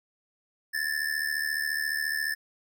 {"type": "ring-modulated tone", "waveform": "square", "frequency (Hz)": 1757, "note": "A6", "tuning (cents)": -3, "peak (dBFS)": -25, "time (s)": [0.73, 2.35], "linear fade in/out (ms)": 20, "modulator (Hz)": 37.2, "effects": []}